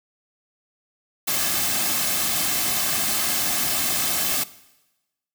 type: noise with comb filter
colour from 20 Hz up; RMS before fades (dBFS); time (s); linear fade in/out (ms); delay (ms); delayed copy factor
white; -23; 1.27-4.44; 10; 2.1; -0.55
effects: noise-tail reverb RT60 1.0 s tail -18 dB re dry